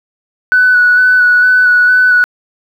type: tone with vibrato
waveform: sine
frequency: 1485 Hz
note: F#6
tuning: 6 cents sharp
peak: -4 dBFS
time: 0.52-2.24 s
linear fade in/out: 0 ms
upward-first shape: square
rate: 2.2 Hz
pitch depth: 16 cents each way
effects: tanh soft clip ceiling 0 dBFS + 7-bit